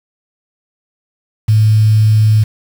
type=tone with quantisation; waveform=sine; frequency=108.2 Hz; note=A2; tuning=29 cents flat; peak=-6 dBFS; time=1.48-2.44 s; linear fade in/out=10 ms; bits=5; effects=none